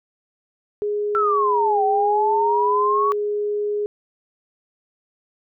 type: tone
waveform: sine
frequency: 415.3 Hz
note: G#4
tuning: in tune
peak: -20 dBFS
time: 0.82-3.86 s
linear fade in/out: 0 ms
type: exponential two-way sweep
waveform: sine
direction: down then up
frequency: 1361 to 763 to 1131 Hz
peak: -17 dBFS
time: 1.15-3.12 s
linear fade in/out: 0 ms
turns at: 1.84 s
effects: none